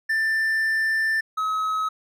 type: tone pair in turn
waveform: triangle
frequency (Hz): 1778 / 1279.3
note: A6 / D#6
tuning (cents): +18 / +48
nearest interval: tritone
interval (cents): 570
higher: first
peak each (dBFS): -18 / -20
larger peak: first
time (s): 0.09-1.21 / 1.37-1.89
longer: first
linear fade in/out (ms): 10
effects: none